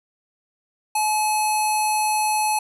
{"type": "tone with low-pass filter", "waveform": "square", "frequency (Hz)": 855, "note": "A5", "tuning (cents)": -50, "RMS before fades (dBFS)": -21, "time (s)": [0.95, 2.59], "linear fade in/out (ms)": 5, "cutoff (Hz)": 11000, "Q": 3.9, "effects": []}